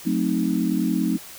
sine chord, F# diminished seventh, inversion none, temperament equal with one note detuned, 182.77 / 220 / 261.6 / 311.1 Hz, F#3 / A3 / C4 / Eb4, -21 / 0 / 0 / 0 cents, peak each -25 dBFS, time 0.05-1.18 s, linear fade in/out 20 ms, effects white hiss -41 dBFS RMS until 1.38 s

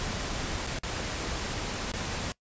pink noise with dropouts, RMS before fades -33 dBFS, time 0-2.32 s, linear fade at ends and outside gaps 0 ms, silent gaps 0.666-0.672 / 0.787-0.834 / 1.918-1.937 s, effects noise-tail reverb RT60 0.1 s tail -21 dB re dry + resampled to 16000 Hz

